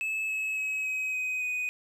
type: tone with pitch steps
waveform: triangle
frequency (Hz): 2602 / 2580 / 2557 / 2535 / 2513 / 2492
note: E7 / E7 / D#7 / D#7 / D#7 / D#7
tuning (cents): -23 / -38 / +47 / +32 / +17 / +2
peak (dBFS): -27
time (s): 0.01-1.69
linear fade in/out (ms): 0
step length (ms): 280
effects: none